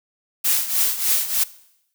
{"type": "noise with tremolo", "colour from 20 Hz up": "blue", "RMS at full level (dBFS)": -17, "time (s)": [0.44, 1.44], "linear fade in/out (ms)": 10, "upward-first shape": "triangle", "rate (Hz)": 3.3, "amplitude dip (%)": 80, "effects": ["noise-tail reverb RT60 0.8 s tail -19 dB re dry"]}